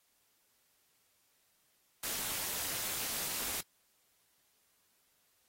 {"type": "noise with amplitude modulation", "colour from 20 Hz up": "white", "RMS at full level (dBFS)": -34, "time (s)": [2.03, 3.61], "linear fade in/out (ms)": 5, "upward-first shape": "sine", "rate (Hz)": 229, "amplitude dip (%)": 75, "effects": ["white hiss -73 dBFS RMS until 5.48 s", "AAC 48 kbps"]}